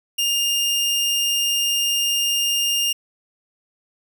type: tone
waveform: sawtooth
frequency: 2815 Hz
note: F7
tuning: 13 cents sharp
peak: -15 dBFS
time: 0.18-2.93 s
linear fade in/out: 10 ms
effects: none